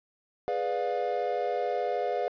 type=chord; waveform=triangle; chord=G# diminished seventh; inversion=none; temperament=equal with one note detuned; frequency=415.3 / 493.9 / 587.3 / 708.6 Hz; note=G#4 / B4 / D5 / F5; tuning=0 / 0 / 0 / +25 cents; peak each=-32 / -30 / -32 / -29 dBFS; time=0.48-2.28 s; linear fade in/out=0 ms; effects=resampled to 11025 Hz + 9-bit